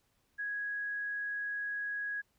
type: tone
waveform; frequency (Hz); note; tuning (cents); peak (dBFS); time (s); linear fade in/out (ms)
sine; 1661.2; G#6; 0; -34; 0.38-2.22; 20
effects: pink hiss -75 dBFS RMS until 2.38 s